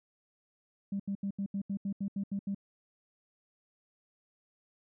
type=tone bursts; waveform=sine; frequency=198.2 Hz; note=G3; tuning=19 cents sharp; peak=-30 dBFS; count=11; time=0.92-2.547 s; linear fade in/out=5 ms; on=77 ms; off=78 ms; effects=tanh soft clip ceiling -27 dBFS